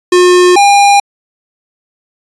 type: tone pair in turn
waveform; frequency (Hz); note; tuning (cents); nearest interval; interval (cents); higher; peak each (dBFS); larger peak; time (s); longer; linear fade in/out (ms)
square; 359.3 / 806.6; F4 / G5; +49 / +49; octave + major second; 1400; second; -4; neither; 0.12-0.56 / 0.56-1; neither; 5
effects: resampled to 22050 Hz